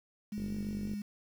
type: tone with vibrato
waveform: sine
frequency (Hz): 206.9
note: G#3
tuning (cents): -6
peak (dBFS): -35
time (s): 0.32-1.02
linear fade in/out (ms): 5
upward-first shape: sine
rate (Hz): 5.7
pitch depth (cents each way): 18
type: click train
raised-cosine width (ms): 3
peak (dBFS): -30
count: 28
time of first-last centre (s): 0.38-0.936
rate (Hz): 48.6
effects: 9-bit